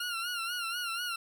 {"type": "tone with vibrato", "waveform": "20% pulse", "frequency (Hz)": 1401, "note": "F6", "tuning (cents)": 5, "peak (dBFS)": -28, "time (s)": [0, 1.16], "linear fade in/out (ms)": 5, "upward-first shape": "sine", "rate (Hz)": 4.1, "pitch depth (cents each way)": 75, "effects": ["11-bit"]}